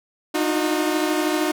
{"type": "tone cluster", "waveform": "sawtooth", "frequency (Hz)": [305.4, 318.3, 361.2], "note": ["D#4", "D#4", "F#4"], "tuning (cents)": [-32, 39, -42], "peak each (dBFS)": [-18, -25, -20], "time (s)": [0.34, 1.52], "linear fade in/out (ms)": 10, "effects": []}